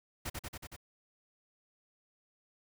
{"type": "noise with echo", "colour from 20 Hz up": "pink", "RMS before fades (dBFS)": -38, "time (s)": [0.25, 0.3], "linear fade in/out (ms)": 10, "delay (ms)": 93, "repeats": 5, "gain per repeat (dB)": -2, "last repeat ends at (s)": 0.765, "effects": []}